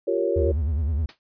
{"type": "chord", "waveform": "sine", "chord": "G half-diminished seventh", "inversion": "third", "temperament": "equal with one note detuned", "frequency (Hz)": [349.2, 392, 463.5, 554.4], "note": ["F4", "G4", "Bb4", "Db5"], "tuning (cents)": [0, 0, -10, 0], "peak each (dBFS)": -26, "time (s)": [0.07, 0.52], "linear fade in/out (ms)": 10}
{"type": "tone with vibrato", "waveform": "triangle", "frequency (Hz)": 76.1, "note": "D#2", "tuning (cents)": -38, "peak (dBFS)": -19, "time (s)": [0.36, 1.06], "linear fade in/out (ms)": 5, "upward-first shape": "sine", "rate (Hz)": 9.7, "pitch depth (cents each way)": 170}
{"type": "noise with exponential decay", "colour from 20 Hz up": "white", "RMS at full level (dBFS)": -37, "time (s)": [1.09, 1.19], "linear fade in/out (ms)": 0, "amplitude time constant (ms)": 21}
{"effects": ["resampled to 11025 Hz"]}